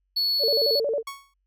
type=tone; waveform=triangle; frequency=4404 Hz; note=C#8; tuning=12 cents flat; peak=-20 dBFS; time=0.16-0.8 s; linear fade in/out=10 ms
type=tone with vibrato; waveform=sine; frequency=508 Hz; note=B4; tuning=49 cents sharp; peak=-22 dBFS; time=0.39-1.03 s; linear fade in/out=50 ms; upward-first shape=square; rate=11 Hz; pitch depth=210 cents each way
type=tone with exponential decay; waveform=sawtooth; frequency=1108.7 Hz; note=C#6; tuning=in tune; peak=-26 dBFS; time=1.07-1.34 s; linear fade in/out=5 ms; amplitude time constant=58 ms
effects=added 47 Hz sine -70 dBFS peak until 1.46 s